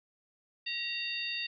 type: harmonic tone with a mistuned harmonic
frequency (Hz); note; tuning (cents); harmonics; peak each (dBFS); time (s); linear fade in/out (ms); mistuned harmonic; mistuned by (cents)
919; A#5; -25; 2 / 3 / 4 / 5; -42 / -36 / -39 / -40; 0.66-1.47; 10; 2; +66
effects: none